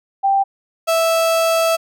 sine / 35% pulse tone pair in turn, 786 / 657.5 Hz, G5 / E5, +4 / -5 cents, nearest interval minor third, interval 309 cents, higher first, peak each -12 dBFS, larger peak neither, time 0.23-0.44 / 0.87-1.77 s, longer second, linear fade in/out 20 ms, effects none

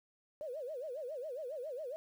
sine tone with vibrato, 554.4 Hz, C#5, in tune, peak -39 dBFS, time 0.41-1.96 s, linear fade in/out 0 ms, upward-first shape sine, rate 7.3 Hz, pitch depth 250 cents each way, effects 11-bit

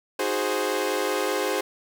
sawtooth chord, Ab dominant seventh, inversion second, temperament equal, 311.1 / 370 / 415.3 / 523.3 Hz, Eb4 / Gb4 / Ab4 / C5, 0 / 0 / 0 / 0 cents, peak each -29 / -26 / -24 / -24 dBFS, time 0.19-1.61 s, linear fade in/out 5 ms, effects none

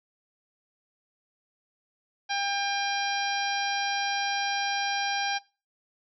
harmonic tone, 800 Hz, G5, 35 cents sharp, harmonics 1 / 2 / 3 / 4 / 5 / 6 / 7, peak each -30 / -33 / -35 / -36 / -37 / -38 / -38 dBFS, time 2.29-5.39 s, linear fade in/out 20 ms, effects noise-tail reverb RT60 0.3 s tail -19 dB re dry

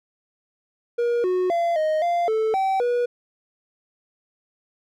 triangle tone with pitch steps, 475.4 / 366.2 / 683 / 622 / 693 / 439.3 / 770 / 484.7 Hz, A#4 / F#4 / F5 / D#5 / F5 / A4 / G5 / B4, +34 / -18 / -39 / -1 / -14 / -3 / -31 / -32 cents, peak -17 dBFS, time 0.98-3.06 s, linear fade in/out 10 ms, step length 260 ms, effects none

